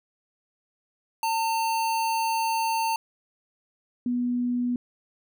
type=tone pair in turn; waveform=square / sine; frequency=900 / 244.7 Hz; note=A5 / B3; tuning=+39 / -16 cents; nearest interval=octave + major seventh; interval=2255 cents; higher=first; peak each=-24 / -23 dBFS; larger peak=second; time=1.23-2.96 / 4.06-4.76 s; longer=first; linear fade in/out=2 ms; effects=none